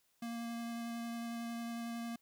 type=tone with vibrato; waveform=square; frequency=233.1 Hz; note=A#3; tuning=in tune; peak=-40 dBFS; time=0.22-2.16 s; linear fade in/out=5 ms; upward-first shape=sine; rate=11 Hz; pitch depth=9 cents each way; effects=white hiss -75 dBFS RMS until 2.21 s